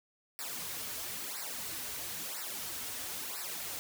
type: noise with flanger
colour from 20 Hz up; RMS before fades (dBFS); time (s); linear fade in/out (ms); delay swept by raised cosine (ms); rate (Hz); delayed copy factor
white; -40; 0.39-3.79; 0; 0.3 to 5.9; 1; -0.85
effects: none